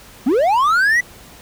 triangle linear sweep, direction up, 218 to 2002 Hz, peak -10 dBFS, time 0.26-1.01 s, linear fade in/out 10 ms, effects pink hiss -42 dBFS RMS until 1.41 s

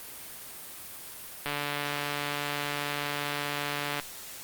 click train, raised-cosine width 0.3 ms, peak -15 dBFS, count 369, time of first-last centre 1.46-3.998 s, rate 145 Hz, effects white hiss -43 dBFS RMS until 4.43 s + Opus 32 kbps

